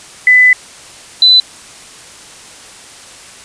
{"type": "tone pair in turn", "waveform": "sine", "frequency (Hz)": [2002, 4004], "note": ["B6", "B7"], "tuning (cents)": [23, 23], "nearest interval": "octave", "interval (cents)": 1200, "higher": "second", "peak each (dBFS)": -3, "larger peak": "neither", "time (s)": [[0.27, 0.53], [1.22, 1.4]], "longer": "first", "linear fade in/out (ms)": 2, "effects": ["white hiss -35 dBFS RMS until 3.44 s", "resampled to 22050 Hz"]}